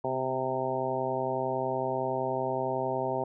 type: harmonic tone with a mistuned harmonic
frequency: 130.81 Hz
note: C3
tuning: in tune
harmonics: 1 / 2 / 3 / 4 / 5 / 6 / 7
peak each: -39 / -39 / -34 / -35 / -33 / -36 / -35 dBFS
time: 0.04-3.24 s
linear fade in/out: 5 ms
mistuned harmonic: 2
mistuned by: -34 cents
effects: none